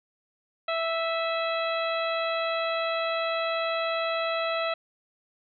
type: harmonic tone with a mistuned harmonic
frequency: 659.3 Hz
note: E5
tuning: in tune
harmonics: 1 / 2 / 3 / 4 / 5 / 6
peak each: -28 / -31 / -37 / -35 / -39 / -38 dBFS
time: 0.68-4.74 s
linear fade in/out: 5 ms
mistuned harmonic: 4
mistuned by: -28 cents
effects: none